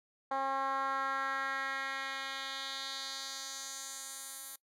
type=tone with band-pass filter sweep; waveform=10% pulse; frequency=270.1 Hz; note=C#4; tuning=45 cents flat; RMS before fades=-38 dBFS; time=0.31-4.56 s; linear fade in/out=5 ms; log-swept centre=840 to 11000 Hz; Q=1.9; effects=noise-tail reverb RT60 0.1 s tail -21 dB re dry